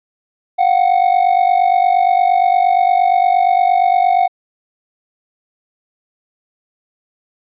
triangle ring-modulated tone, 735 Hz, F#5, 12 cents flat, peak -5 dBFS, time 0.58-4.28 s, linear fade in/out 20 ms, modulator 24.3 Hz, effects resampled to 8000 Hz

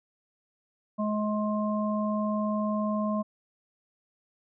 harmonic tone, 211.4 Hz, G#3, 31 cents sharp, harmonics 1 / 3 / 5, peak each -27 / -32 / -34 dBFS, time 0.98-3.23 s, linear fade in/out 20 ms, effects none

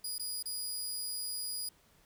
20% pulse tone with dropouts, 4900 Hz, D#8, 27 cents flat, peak -30 dBFS, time 0.04-1.69 s, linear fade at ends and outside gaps 5 ms, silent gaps 0.182-0.195 / 0.427-0.456 s, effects pink hiss -66 dBFS RMS until 2.05 s

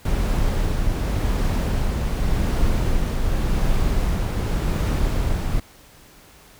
brown noise with tremolo, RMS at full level -19 dBFS, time 0.05-5.6 s, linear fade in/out 5 ms, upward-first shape triangle, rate 0.88 Hz, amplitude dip 30%, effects pink hiss -49 dBFS RMS until 6.59 s

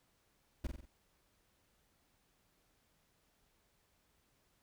brown noise with echo, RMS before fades -35 dBFS, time 0.64-0.67 s, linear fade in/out 5 ms, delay 46 ms, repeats 4, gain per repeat -5 dB, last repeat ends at 0.854 s, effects pink hiss -75 dBFS RMS until 4.62 s

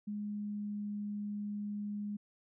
sine tone with pitch glide, 207.7 to 206.5 Hz, G#3 to G#3, 0 to -10 cents, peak -36 dBFS, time 0.07-2.17 s, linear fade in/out 10 ms, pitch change -10 cents, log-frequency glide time 0.17-0.9 s, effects none

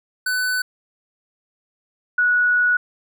square / sine tone pair in turn, 1500 / 1465.7 Hz, F#6 / F#6, +23 / -17 cents, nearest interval unison, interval 40 cents, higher first, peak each -20 / -14 dBFS, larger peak second, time 0.26-0.62 / 2.18-2.77 s, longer second, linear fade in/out 5 ms, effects none

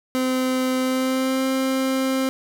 30% pulse tone with pitch glide, 257.7 to 264 Hz, C4 to C4, -26 to +16 cents, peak -17 dBFS, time 0.15-2.29 s, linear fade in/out 0 ms, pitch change +42 cents, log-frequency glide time 0.79-1.46 s, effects none

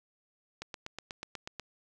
click train, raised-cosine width 0.2 ms, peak -22 dBFS, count 9, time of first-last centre 0.62-1.597 s, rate 8.19 Hz, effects none

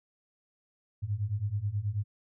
sine beating tone pair, 98 / 107.3 Hz, G2 / A2, 0 / -43 cents, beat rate 9.3 Hz, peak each -33 / -31 dBFS, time 1.02-2.04 s, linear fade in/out 20 ms, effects none

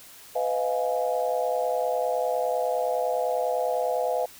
sine chord, F half-diminished seventh, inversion second, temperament just, 502.9 / 628.6 / 698.5 / 838.1 Hz, Cb5 / Eb5 / F5 / Ab5, +31 / +18 / 0 / +16 cents, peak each -27 / -29 / -28 / -33 dBFS, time 0.35-4.26 s, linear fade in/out 10 ms, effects white hiss -48 dBFS RMS until 4.39 s

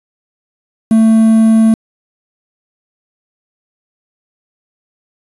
triangle tone with quantisation, 222.4 Hz, A3, 19 cents sharp, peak -3 dBFS, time 0.91-1.74 s, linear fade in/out 2 ms, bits 5, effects resampled to 24000 Hz

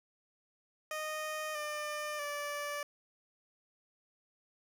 15% pulse tone with pitch steps, 618 / 599.7 / 582 Hz, D#5 / D5 / D5, -12 / +36 / -16 cents, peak -30 dBFS, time 0.91-2.83 s, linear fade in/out 2 ms, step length 640 ms, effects none

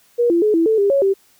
sine tone with pitch steps, 478 / 340.3 / 425.1 / 330.4 / 441 / 401.3 / 554 / 390.4 Hz, A#4 / F4 / G#4 / E4 / A4 / G4 / C#5 / G4, +43 / -45 / +40 / +4 / +4 / +41 / -1 / -7 cents, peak -12 dBFS, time 0.18-1.14 s, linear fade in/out 20 ms, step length 120 ms, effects white hiss -55 dBFS RMS until 1.39 s

